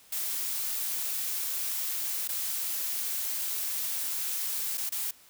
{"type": "noise with dropouts", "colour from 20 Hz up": "blue", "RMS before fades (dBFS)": -32, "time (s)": [0.12, 5.11], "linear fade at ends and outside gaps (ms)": 5, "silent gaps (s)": [[2.277, 2.288], [4.774, 4.778], [4.894, 4.92]], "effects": ["white hiss -57 dBFS RMS until 5.29 s"]}